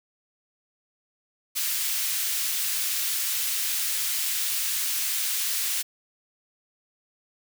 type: high-pass noise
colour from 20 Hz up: white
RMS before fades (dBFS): -27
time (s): 1.55-5.83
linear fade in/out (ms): 20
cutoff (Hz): 2000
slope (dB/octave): 12
effects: none